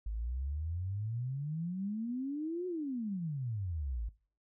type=exponential two-way sweep; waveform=sine; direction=up then down; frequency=50.9 to 370 to 50.9 Hz; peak=-34 dBFS; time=0.06-4.09 s; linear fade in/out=5 ms; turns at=2.67 s; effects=noise-tail reverb RT60 0.4 s tail -20 dB re dry